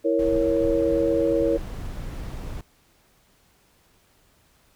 sine chord, A# diminished, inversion second, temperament equal, 329.6 / 466.2 / 554.4 Hz, E4 / A#4 / C#5, 0 / 0 / 0 cents, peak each -23 dBFS, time 0.04-1.58 s, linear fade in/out 20 ms
brown noise, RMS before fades -33 dBFS, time 0.19-2.61 s, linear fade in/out 2 ms
effects pink hiss -61 dBFS RMS until 4.75 s

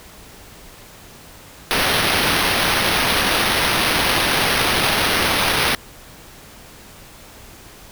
blue noise with sample-and-hold, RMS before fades -18 dBFS, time 1.71-5.75 s, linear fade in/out 0 ms, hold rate 7350 Hz, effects pink hiss -42 dBFS RMS until 7.91 s

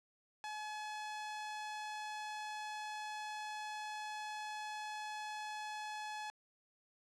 sawtooth tone, 851 Hz, G#5, 42 cents sharp, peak -38 dBFS, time 0.44-6.3 s, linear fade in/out 0 ms, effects low-pass 7000 Hz 12 dB/octave

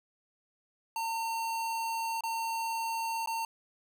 square tone with dropouts, 909 Hz, A#5, 44 cents flat, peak -32 dBFS, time 0.96-3.45 s, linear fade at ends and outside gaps 2 ms, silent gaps 2.208-2.236 / 3.26-3.273 s, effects none

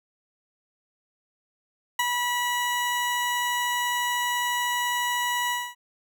20% pulse tone with ADSR envelope, 974 Hz, B5, 24 cents flat, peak -15 dBFS, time 1.99-5.75 s, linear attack 5 ms, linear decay 32 ms, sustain -4 dB, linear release 240 ms, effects none

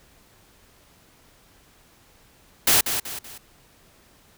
white noise with echo, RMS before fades -17 dBFS, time 2.67-2.81 s, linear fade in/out 5 ms, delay 190 ms, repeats 3, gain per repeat -8 dB, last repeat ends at 3.38 s, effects pink hiss -56 dBFS RMS until 4.37 s

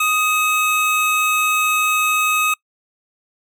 square tone pair together, 1244.5 / 2571 Hz, D#6 / E7, 0 / -44 cents, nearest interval octave + minor second, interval 1256 cents, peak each -19 dBFS, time 0-2.54 s, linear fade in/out 5 ms, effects noise-tail reverb RT60 0.1 s tail -25 dB re dry

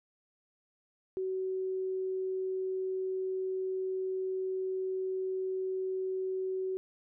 sine tone, 376.5 Hz, F#4, 30 cents sharp, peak -31 dBFS, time 1.17-6.77 s, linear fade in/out 0 ms, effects none

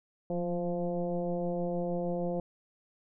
sine tone with frequency modulation, 349.2 Hz, F4, in tune, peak -29 dBFS, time 0.3-2.4 s, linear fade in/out 2 ms, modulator 173 Hz, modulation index 1.7, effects none

